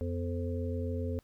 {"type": "harmonic tone with a mistuned harmonic", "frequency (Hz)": 87.31, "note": "F2", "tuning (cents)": 0, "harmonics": [1, 3, 5, 6], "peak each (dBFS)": [-33, -38, -40, -41], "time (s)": [0.01, 1.19], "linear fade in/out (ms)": 0, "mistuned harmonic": 3, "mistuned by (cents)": -79, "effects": ["pink hiss -70 dBFS RMS until 1.23 s"]}